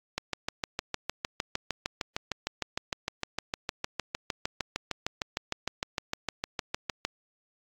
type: click train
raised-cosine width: 0.2 ms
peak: -12 dBFS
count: 46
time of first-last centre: 0.18-7.05 s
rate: 6.55 Hz
effects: AAC 64 kbps